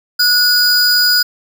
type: tone pair together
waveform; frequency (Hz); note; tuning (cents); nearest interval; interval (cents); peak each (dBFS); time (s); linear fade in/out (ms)
square; 1461 / 4914; F#6 / D#8; -22 / -22; octave + major sixth; 2100; -15 / -11; 0.19-1.23; 10
effects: none